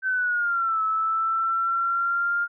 sine linear two-way sweep, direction down then up, 1544 to 1300 to 1407 Hz, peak -21 dBFS, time 0.02-2.48 s, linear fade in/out 50 ms, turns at 0.82 s, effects none

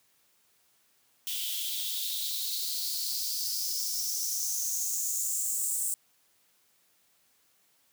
blue noise with high-pass filter sweep, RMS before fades -32 dBFS, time 1.27-5.94 s, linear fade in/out 0 ms, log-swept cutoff 3100 to 8200 Hz, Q 5.4, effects white hiss -68 dBFS RMS until 7.92 s + high-pass 80 Hz 12 dB/octave

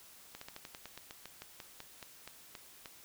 slowing click train, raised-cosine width 0.2 ms, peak -28 dBFS, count 17, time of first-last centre 0.35-2.858 s, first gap 64 ms, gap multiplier 1.11, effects white hiss -57 dBFS RMS until 3.04 s

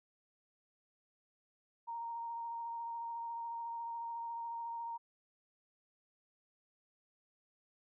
sine tone with vibrato, 930 Hz, A#5, 4 cents flat, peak -39 dBFS, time 1.87-4.98 s, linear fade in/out 20 ms, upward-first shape sine, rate 14 Hz, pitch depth 14 cents each way, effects none

